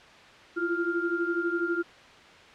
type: tone cluster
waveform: sine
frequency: 336.6 / 348.7 / 1399 Hz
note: E4 / F4 / F6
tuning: +36 / -3 / +3 cents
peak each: -30 dBFS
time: 0.56-1.83 s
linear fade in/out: 20 ms
effects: white hiss -50 dBFS RMS until 2.54 s + low-pass 3000 Hz 12 dB/octave